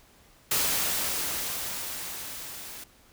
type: noise with level ramp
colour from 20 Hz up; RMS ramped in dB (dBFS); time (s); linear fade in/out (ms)
white; -25 to -42; 0.51-2.84; 5
effects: pink hiss -58 dBFS RMS until 3.12 s